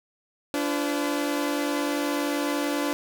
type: tone cluster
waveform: sawtooth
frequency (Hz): 289.3 / 339.6 / 508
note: D4 / F4 / B4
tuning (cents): -26 / -48 / +49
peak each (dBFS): -22 / -28 / -29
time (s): 0.54-2.93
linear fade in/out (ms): 0
effects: none